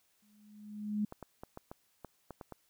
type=tone with exponential growth; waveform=sine; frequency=209.6 Hz; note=G#3; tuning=16 cents sharp; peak=-28 dBFS; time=0.22-1.05 s; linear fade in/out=5 ms; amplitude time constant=180 ms
type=clicks; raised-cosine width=1 ms; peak=-30 dBFS; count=9; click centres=1.124 / 1.227 / 1.435 / 1.574 / 1.715 / 2.047 / 2.307 / 2.412 / 2.523 s
effects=white hiss -73 dBFS RMS until 2.69 s